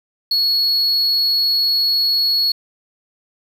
sine tone, 4354 Hz, C#8, 32 cents flat, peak -11 dBFS, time 0.31-2.52 s, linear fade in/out 5 ms, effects tanh soft clip ceiling -13 dBFS + 7-bit

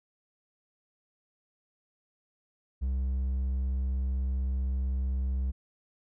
sine tone with hard clipping, 65.41 Hz, C2, in tune, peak -28 dBFS, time 2.81-5.52 s, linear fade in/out 20 ms, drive 3 dB, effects none

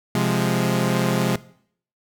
sawtooth chord, F minor, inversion second, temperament equal, 130.81 / 174.61 / 207.7 Hz, C3 / F3 / Ab3, 0 / 0 / 0 cents, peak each -19 dBFS, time 0.15-1.36 s, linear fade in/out 2 ms, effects noise-tail reverb RT60 0.6 s tail -19 dB re dry

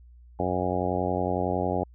harmonic tone, 90.9 Hz, F#2, 30 cents flat, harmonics 1 / 2 / 3 / 4 / 5 / 6 / 7 / 8 / 9, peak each -33 / -33 / -33 / -33 / -33 / -33 / -33 / -33 / -33 dBFS, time 0.39-1.84 s, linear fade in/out 5 ms, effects added 60 Hz sine -48 dBFS peak until 1.94 s

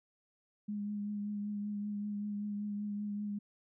sine tone with vibrato, 206.3 Hz, G#3, 11 cents flat, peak -35 dBFS, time 0.68-3.39 s, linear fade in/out 10 ms, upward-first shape triangle, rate 5.2 Hz, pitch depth 25 cents each way, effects none

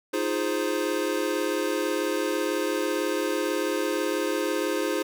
square chord, F minor seventh, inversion third, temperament equal, 311.1 / 349.2 / 415.3 / 523.3 Hz, Eb4 / F4 / Ab4 / C5, 0 / 0 / 0 / 0 cents, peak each -31 dBFS, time 0.13-5.03 s, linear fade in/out 10 ms, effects none

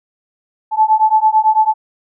sine beating tone pair, 865 / 874 Hz, A5 / A5, -30 / -12 cents, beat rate 9 Hz, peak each -12 / -12 dBFS, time 0.71-1.74 s, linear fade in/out 50 ms, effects none

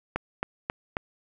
click train, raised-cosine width 0.5 ms, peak -12 dBFS, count 4, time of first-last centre 0.16-0.969 s, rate 3.71 Hz, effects none

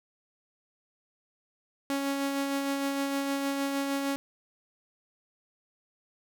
sawtooth tone with tremolo, 277.2 Hz, C#4, in tune, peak -23 dBFS, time 1.9-4.16 s, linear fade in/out 0 ms, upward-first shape sine, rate 6.5 Hz, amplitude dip 30%, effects none

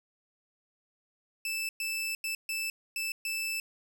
sawtooth tone bursts at uneven times, 2637 Hz, E7, in tune, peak -28 dBFS, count 6, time 1.45-1.69 / 1.8-2.15 / 2.24-2.35 / 2.49-2.7 / 2.96-3.12 / 3.25-3.6 s, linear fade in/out 2 ms, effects none

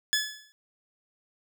15% pulse tone with exponential decay, 1713 Hz, A6, 47 cents flat, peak -14 dBFS, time 0.13-0.52 s, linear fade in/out 0 ms, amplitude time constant 83 ms, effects none

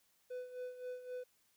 triangle tone with tremolo, 500 Hz, B4, 21 cents sharp, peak -38 dBFS, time 0.3-1.24 s, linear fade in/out 10 ms, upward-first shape sine, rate 3.8 Hz, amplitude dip 70%, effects white hiss -74 dBFS RMS until 1.56 s

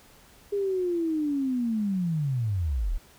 sine linear sweep, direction down, 410 to 30.87 Hz, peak -24 dBFS, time 0.52-2.98 s, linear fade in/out 10 ms, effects pink hiss -55 dBFS RMS until 3.18 s

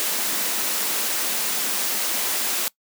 white high-pass noise, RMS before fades -24 dBFS, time 0-2.68 s, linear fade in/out 0 ms, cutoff 180 Hz, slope 48 dB/octave, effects noise-tail reverb RT60 0.1 s tail -22 dB re dry

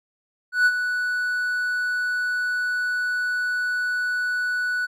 triangle tone with ADSR envelope, 1480 Hz, F#6, in tune, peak -11 dBFS, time 0.52-4.87 s, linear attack 140 ms, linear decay 47 ms, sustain -9 dB, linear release 26 ms, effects none

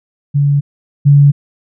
sine tone pair in turn, 142.7 / 142.7 Hz, D3 / D3, -49 / -49 cents, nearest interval unison, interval 0 cents, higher neither, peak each -8 / -3 dBFS, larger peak second, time 0.34-0.61 / 1.05-1.32 s, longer neither, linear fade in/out 20 ms, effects none

